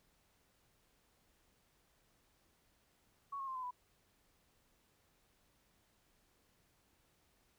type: tone with pitch steps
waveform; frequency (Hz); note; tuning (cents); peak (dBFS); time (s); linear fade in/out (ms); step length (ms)
sine; 1115 / 1082.6 / 1051.2 / 1020.7 / 991.1; C#6 / C#6 / C6 / C6 / B5; +10 / -41 / +8 / -43 / +6; -40; 3.32-3.71; 10; 78
effects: pink hiss -74 dBFS RMS until 7.58 s